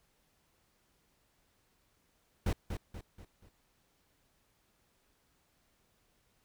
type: noise with echo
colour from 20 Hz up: brown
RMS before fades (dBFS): -30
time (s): 2.46-2.53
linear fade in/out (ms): 5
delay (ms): 240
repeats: 4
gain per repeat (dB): -7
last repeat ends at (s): 3.49
effects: pink hiss -73 dBFS RMS until 6.44 s